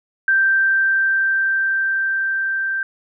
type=tone with level ramp; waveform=sine; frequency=1568 Hz; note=G6; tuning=in tune; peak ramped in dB=-12 to -19 dBFS; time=0.28-2.83 s; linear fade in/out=2 ms; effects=none